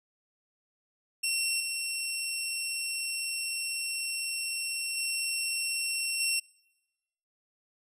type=tone with level steps; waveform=15% pulse; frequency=2721 Hz; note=F7; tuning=46 cents flat; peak=-20 / -24 / -22 / -19 dBFS; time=1.23-6.4 s; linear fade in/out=10 ms; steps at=1.6 / 4.97 / 6.2 s; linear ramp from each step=2 ms; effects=noise-tail reverb RT60 1.0 s tail -25 dB re dry + resampled to 32000 Hz